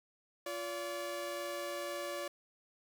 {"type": "tone pair together", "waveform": "sawtooth", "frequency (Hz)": [348.8, 574], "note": ["F4", "D5"], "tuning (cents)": [-2, -40], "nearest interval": "major sixth", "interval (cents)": 862, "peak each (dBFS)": [-40, -35], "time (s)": [0.46, 2.28], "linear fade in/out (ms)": 5, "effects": ["10-bit"]}